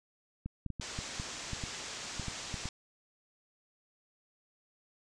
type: clicks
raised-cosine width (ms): 5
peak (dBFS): -25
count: 12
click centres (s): 0.46 / 0.663 / 0.703 / 0.798 / 0.989 / 1.199 / 1.533 / 1.638 / 2.197 / 2.283 / 2.542 / 2.656
type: low-pass noise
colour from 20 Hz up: white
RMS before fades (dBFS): -43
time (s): 0.81-2.69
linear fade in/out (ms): 2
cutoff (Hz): 7600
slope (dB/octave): 48
effects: none